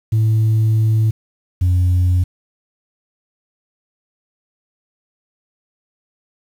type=tone pair in turn; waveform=sine; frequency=110 / 89.99 Hz; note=A2 / F#2; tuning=0 / -48 cents; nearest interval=minor third; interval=348 cents; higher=first; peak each=-9 dBFS; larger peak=neither; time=0.12-1.11 / 1.61-2.24 s; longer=first; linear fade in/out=10 ms; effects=tanh soft clip ceiling -10 dBFS + 7-bit